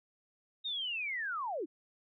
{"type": "linear sweep", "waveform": "sine", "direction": "down", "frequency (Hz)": [3761, 267.1], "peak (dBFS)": -34, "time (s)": [0.64, 1.66], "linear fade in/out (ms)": 20, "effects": []}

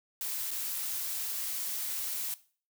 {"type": "noise with dropouts", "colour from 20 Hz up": "blue", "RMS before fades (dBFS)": -35, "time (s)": [0.21, 2.34], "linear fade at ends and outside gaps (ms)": 1, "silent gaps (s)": [0.507, 0.513], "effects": ["noise-tail reverb RT60 0.4 s tail -17 dB re dry"]}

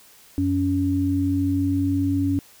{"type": "tone pair together", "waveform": "sine", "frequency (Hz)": [93.57, 280.4], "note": ["F#2", "C#4"], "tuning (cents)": [20, 20], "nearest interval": "octave + perfect fifth", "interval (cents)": 1900, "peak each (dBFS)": [-24, -20], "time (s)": [0.38, 2.39], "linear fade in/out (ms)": 0, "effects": ["white hiss -51 dBFS RMS until 2.6 s"]}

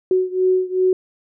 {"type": "beating tone pair", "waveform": "sine", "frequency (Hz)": [370, 372.6], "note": ["F#4", "F#4"], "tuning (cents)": [0, 12], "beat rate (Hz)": 2.6, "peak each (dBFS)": [-17, -19], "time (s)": [0.11, 0.93], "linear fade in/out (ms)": 2, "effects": []}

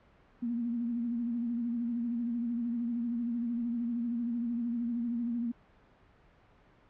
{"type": "tone with vibrato", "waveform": "sine", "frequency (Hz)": 236.3, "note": "A#3", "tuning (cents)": 24, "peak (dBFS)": -30, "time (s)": [0.42, 5.52], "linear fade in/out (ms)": 10, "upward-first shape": "sine", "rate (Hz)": 13, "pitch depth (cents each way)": 51, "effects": ["pink hiss -62 dBFS RMS until 6.89 s", "low-pass 2000 Hz 12 dB/octave"]}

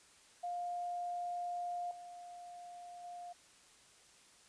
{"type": "tone with level steps", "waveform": "sine", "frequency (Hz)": 705, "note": "F5", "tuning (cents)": 16, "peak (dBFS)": [-37, -48, -45], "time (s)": [0.43, 3.33], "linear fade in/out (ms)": 10, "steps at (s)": [1.91, 3.04], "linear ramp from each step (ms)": 2, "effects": ["white hiss -63 dBFS RMS until 4.48 s", "resampled to 22050 Hz"]}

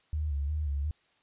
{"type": "tone with vibrato", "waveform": "sine", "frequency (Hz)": 73.42, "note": "D2", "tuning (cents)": 0, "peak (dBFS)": -28, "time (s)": [0.13, 0.91], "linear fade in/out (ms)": 0, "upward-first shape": "square", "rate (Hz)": 2.8, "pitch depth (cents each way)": 66, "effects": ["white hiss -68 dBFS RMS until 1.22 s", "resampled to 8000 Hz"]}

